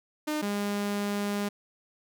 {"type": "tone pair in turn", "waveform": "sawtooth", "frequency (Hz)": [303.7, 203.8], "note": ["D#4", "G#3"], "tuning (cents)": [-42, -32], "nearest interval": "perfect fifth", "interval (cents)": 690, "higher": "first", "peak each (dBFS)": -24, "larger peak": "neither", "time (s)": [[0.27, 0.42], [0.42, 1.49]], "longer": "second", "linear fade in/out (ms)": 10, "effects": []}